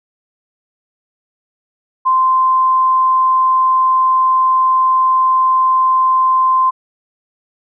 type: tone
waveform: sine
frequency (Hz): 1040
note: C6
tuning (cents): -11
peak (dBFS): -9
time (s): 2.05-6.71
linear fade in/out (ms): 20
effects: none